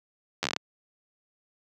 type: slowing click train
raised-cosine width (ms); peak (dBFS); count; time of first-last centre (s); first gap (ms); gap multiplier
0.2; -9; 8; 0.43-0.564; 11; 1.18
effects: high-pass 150 Hz 12 dB/octave